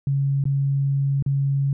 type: tone with dropouts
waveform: sine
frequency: 138.59 Hz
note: C#3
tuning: in tune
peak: -18 dBFS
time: 0.07-1.73 s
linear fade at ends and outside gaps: 2 ms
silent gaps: 0.44-0.454 / 1.225-1.262 s
effects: none